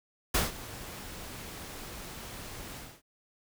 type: noise with ADSR envelope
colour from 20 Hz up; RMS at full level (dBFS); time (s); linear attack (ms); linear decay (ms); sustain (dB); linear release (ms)
pink; -25; 0.34-3.02; 9; 160; -18; 250
effects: none